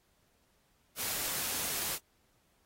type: noise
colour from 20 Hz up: white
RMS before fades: -35 dBFS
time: 0.96-1.99 s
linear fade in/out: 50 ms
effects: pink hiss -72 dBFS RMS until 2.65 s + AAC 48 kbps